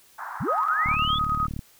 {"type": "band-pass noise", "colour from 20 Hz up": "pink", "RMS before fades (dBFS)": -36, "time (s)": [0.18, 0.96], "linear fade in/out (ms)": 10, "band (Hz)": [810, 1600], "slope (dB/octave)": 48}
{"type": "linear sweep", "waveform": "sine", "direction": "up", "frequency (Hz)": [77.9, 3520], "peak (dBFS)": -25, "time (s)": [0.4, 1.19], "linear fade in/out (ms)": 10}
{"type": "tone with tremolo", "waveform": "sine", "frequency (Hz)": 1256, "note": "D#6", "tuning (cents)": 16, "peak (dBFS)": -21, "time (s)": [0.48, 1.47], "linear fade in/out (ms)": 5, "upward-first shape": "square", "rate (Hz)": 9.8, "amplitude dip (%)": 40}
{"type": "click train", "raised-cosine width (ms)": 5, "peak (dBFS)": -20, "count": 28, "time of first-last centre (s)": [0.86, 1.592], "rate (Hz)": 36.9}
{"effects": ["white hiss -56 dBFS RMS until 1.79 s"]}